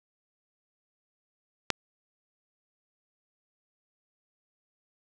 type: click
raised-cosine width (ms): 0.2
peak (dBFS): -6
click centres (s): 1.703
effects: none